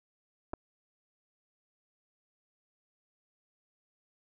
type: clicks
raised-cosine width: 1 ms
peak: -25 / -22 dBFS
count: 2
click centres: 0.534 / 0.537 s
effects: none